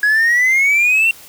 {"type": "exponential sweep", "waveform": "triangle", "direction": "up", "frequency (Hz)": [1661.2, 2744], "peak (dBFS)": -8, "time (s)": [0.03, 1.11], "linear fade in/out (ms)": 2, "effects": ["tanh soft clip ceiling -4 dBFS", "white hiss -40 dBFS RMS until 1.28 s"]}